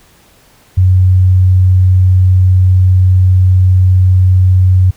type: tone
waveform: sine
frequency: 92.5 Hz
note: F#2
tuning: in tune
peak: -4 dBFS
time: 0.77-4.91 s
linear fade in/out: 10 ms
effects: pink hiss -46 dBFS RMS until 4.96 s